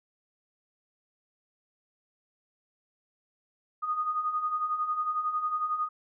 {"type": "beating tone pair", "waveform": "sine", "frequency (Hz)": [1228, 1239], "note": ["D#6", "D#6"], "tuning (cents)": [-23, -8], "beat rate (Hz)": 11, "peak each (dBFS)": [-35, -28], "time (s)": [3.82, 5.89], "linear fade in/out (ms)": 20, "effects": []}